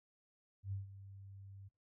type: tone with ADSR envelope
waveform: sine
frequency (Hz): 98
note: G2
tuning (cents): 0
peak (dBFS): -37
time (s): 0.63-1.69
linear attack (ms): 93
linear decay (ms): 140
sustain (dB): -14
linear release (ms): 17
effects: noise-tail reverb RT60 0.2 s tail -20 dB re dry